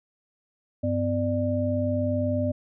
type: tone cluster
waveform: sine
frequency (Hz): 98.3 / 253.6 / 594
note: G2 / B3 / D5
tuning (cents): +5 / +46 / +20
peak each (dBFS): -27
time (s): 0.83-2.52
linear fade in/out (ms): 10
effects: none